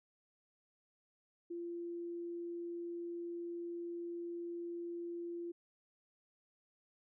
sine tone, 343.5 Hz, F4, 29 cents flat, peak -40 dBFS, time 1.5-5.52 s, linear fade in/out 10 ms, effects none

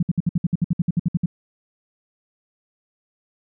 sine tone bursts, 171.7 Hz, F3, 29 cents flat, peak -15 dBFS, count 15, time 0-1.26 s, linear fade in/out 5 ms, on 28 ms, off 60 ms, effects none

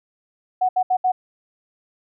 sine tone bursts at uneven times, 740 Hz, F#5, in tune, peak -15 dBFS, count 4, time 0.61-0.69 / 0.76-0.83 / 0.9-0.97 / 1.04-1.12 s, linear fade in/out 10 ms, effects none

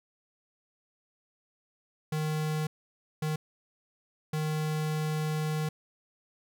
square tone bursts at uneven times, 154.5 Hz, D#3, 12 cents flat, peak -29 dBFS, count 3, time 2.12-2.67 / 3.22-3.36 / 4.33-5.69 s, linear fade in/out 5 ms, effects none

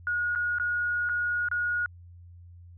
sine tone with dropouts, 1444 Hz, F#6, 43 cents flat, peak -25 dBFS, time 0.07-1.86 s, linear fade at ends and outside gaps 1 ms, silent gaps 0.351-0.358 / 0.585-0.598 / 1.09-1.095 / 1.486-1.514 s, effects added 87 Hz sine -46 dBFS peak until 2.77 s

